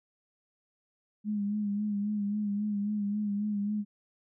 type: tone with vibrato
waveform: sine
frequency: 206.5 Hz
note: G#3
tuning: 10 cents flat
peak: -28 dBFS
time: 1.24-3.85 s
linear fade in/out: 50 ms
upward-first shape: sine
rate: 3.7 Hz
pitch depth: 44 cents each way
effects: none